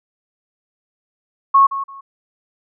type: tone with echo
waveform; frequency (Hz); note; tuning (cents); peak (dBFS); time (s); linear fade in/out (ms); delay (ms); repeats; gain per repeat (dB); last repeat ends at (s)
sine; 1097; C#6; -18; -7; 1.54-1.67; 10; 170; 2; -13; 2.01
effects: none